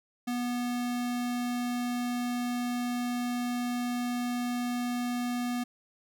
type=tone; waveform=square; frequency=244 Hz; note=B3; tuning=21 cents flat; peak=-30 dBFS; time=0.27-5.64 s; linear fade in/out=10 ms; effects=none